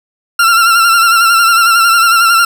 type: tone with vibrato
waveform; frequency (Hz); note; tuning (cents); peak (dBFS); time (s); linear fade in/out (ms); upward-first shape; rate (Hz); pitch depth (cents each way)
40% pulse; 1367; F6; -37; -5; 0.39-2.45; 5; sine; 11; 48
effects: none